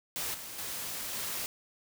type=noise with level steps; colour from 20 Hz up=white; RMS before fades=-35 / -43 / -38 / -36 dBFS; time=0.16-1.46 s; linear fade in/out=0 ms; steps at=0.34 / 0.58 / 1.13 s; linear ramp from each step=5 ms; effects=none